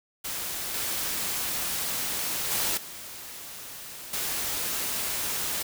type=noise with level steps; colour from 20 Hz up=white; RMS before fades=-33 / -30 / -27 / -41 / -30 dBFS; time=0.24-5.63 s; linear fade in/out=10 ms; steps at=0.74 / 2.51 / 2.77 / 4.13 s; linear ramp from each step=5 ms; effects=none